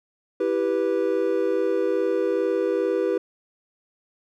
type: chord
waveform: triangle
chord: E minor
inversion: none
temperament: equal with one note detuned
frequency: 329.6 / 392 / 491.6 Hz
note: E4 / G4 / B4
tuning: 0 / 0 / -8 cents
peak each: -25 / -22 / -22 dBFS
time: 0.4-3.18 s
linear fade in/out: 5 ms
effects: none